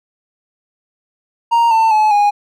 triangle tone with pitch steps, 932.3 / 894.3 / 857.9 / 822.9 Hz, A#5 / A5 / A5 / G#5, 0 / +28 / -44 / -16 cents, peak -7 dBFS, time 1.51-2.31 s, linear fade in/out 20 ms, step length 200 ms, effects none

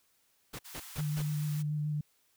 pink noise bursts, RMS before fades -42 dBFS, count 4, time 0.53-1.224 s, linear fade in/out 10 ms, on 61 ms, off 150 ms
white high-pass noise, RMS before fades -48 dBFS, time 0.64-1.63 s, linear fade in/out 20 ms, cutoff 790 Hz, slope 48 dB/octave
sine tone with vibrato, 150 Hz, D3, 37 cents sharp, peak -30 dBFS, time 0.98-2.01 s, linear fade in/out 5 ms, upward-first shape square, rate 6.9 Hz, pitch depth 13 cents each way
effects white hiss -71 dBFS RMS until 2.36 s

